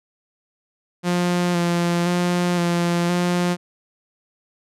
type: tone with vibrato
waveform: sawtooth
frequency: 174.61 Hz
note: F3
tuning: in tune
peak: -14 dBFS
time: 1.03-3.57 s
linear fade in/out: 50 ms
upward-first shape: square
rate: 0.97 Hz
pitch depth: 20 cents each way
effects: low-pass 10000 Hz 12 dB/octave